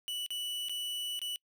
45% pulse tone with dropouts, 2960 Hz, F#7, in tune, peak -34 dBFS, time 0.08-1.36 s, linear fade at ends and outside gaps 0 ms, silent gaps 0.263-0.305 / 0.685-0.695 / 1.192-1.216 s, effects noise-tail reverb RT60 0.1 s tail -26 dB re dry

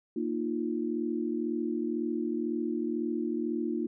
sine chord, Bb suspended fourth, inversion none, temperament equal with one note detuned, 233.1 / 307.2 / 349.2 Hz, Bb3 / Eb4 / F4, 0 / -22 / 0 cents, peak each -33 dBFS, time 0.16-3.87 s, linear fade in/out 5 ms, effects none

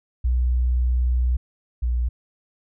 sine tone pair in turn, 61.7 / 60.26 Hz, B1 / B1, -1 / -42 cents, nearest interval unison, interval 41 cents, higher first, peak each -17 / -19 dBFS, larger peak first, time 0.24-1.37 / 1.82-2.09 s, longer first, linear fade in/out 10 ms, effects none

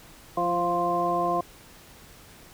harmonic tone with a mistuned harmonic, 174.61 Hz, F3, in tune, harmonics 1 / 2 / 3 / 4 / 6, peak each -35 / -30 / -32 / -26 / -27 dBFS, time 0.37-1.41 s, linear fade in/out 5 ms, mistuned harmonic 2, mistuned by -22 cents, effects pink hiss -50 dBFS RMS until 2.53 s

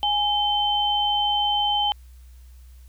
sine tone pair together, 830.6 / 3087 Hz, G#5 / G7, 0 / -27 cents, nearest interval octave + major seventh, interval 2273 cents, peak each -22 dBFS, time 0.03-1.92 s, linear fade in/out 0 ms, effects added 62 Hz sine -43 dBFS peak until 2.88 s + white hiss -61 dBFS RMS until 2.88 s

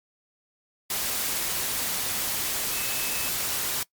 sine tone in noise, 2597 Hz, E7, 26 cents flat, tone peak -37 dBFS, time 2.73-3.29 s, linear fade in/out 2 ms, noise white, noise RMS -28 dBFS, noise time 0.9-3.83 s, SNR -12 dB, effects noise-tail reverb RT60 0.1 s tail -22 dB re dry + MP3 96 kbps

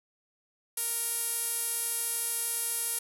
sawtooth tone with band-pass filter, 466.2 Hz, A#4, in tune, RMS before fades -32 dBFS, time 0.77-2.99 s, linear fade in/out 5 ms, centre 11000 Hz, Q 3.9, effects none

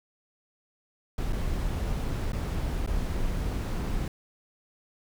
brown noise with dropouts, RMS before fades -29 dBFS, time 1.18-4.08 s, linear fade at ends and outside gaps 2 ms, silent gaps 1.325-1.33 / 2.321-2.331 / 2.863-2.874 s, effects none

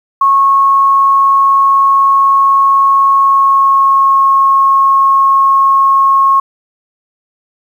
sine tone with pitch glide, 1096 to 1088.4 Hz, C#6 to C#6, -20 to -32 cents, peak -5 dBFS, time 0.21-6.4 s, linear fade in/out 5 ms, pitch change -12 cents, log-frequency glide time 3.18-4.18 s, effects 7-bit

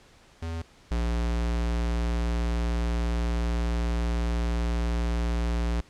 square tone pair in turn, 82.41 / 58.27 Hz, E2 / A#1, 0 / 0 cents, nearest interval tritone, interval 600 cents, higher first, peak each -31 / -25 dBFS, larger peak second, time 0.42-0.62 / 0.91-5.81 s, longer second, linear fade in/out 5 ms, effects pink hiss -56 dBFS RMS until 5.89 s + low-pass 7000 Hz 12 dB/octave

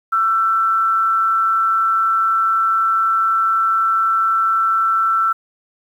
sine tone with amplitude modulation, 1336 Hz, E6, 23 cents sharp, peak -11 dBFS, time 0.12-5.33 s, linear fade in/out 10 ms, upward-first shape sine, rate 196 Hz, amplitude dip 45%, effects 8-bit

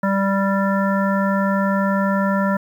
harmonic tone, 196 Hz, G3, in tune, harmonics 1 / 3 / 5 / 7 / 9, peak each -18 / -23 / -25 / -26 / -28 dBFS, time 0.03-2.57 s, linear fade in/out 5 ms, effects 8-bit

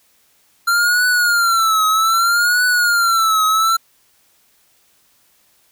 square tone with vibrato, 1376 Hz, F6, 26 cents flat, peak -13 dBFS, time 0.67-3.77 s, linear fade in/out 10 ms, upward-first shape triangle, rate 0.63 Hz, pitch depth 140 cents each way, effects white hiss -57 dBFS RMS until 5.71 s

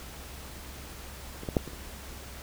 clicks, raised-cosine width 2 ms, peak -27 / -19 / -9 / -26 / -30 dBFS, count 5, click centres 1.434 / 1.488 / 1.568 / 1.677 / 1.733 s, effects added 66 Hz sine -45 dBFS peak until 2.42 s + pink hiss -45 dBFS RMS until 2.42 s

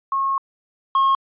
sine / triangle tone pair in turn, 1087 / 1081.7 Hz, C#6 / C#6, -34 / -43 cents, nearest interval unison, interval 9 cents, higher first, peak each -18 / -12 dBFS, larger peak second, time 0.12-0.38 / 0.95-1.15 s, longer first, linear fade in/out 2 ms, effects resampled to 8000 Hz

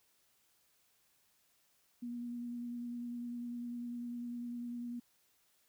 sine tone with vibrato, 240 Hz, B3, 49 cents flat, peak -39 dBFS, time 2.02-5 s, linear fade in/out 10 ms, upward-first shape sine, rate 10 Hz, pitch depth 15 cents each way, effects white hiss -73 dBFS RMS until 5.68 s

